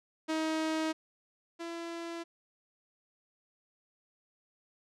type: tone pair in turn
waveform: sawtooth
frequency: 316.7 / 336.6 Hz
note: D#4 / E4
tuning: +31 / +36 cents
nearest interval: minor second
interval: 105 cents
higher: second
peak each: -26 / -34 dBFS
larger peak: first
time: 0.28-0.93 / 1.59-2.24 s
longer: neither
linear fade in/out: 20 ms
effects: low-pass 7000 Hz 12 dB/octave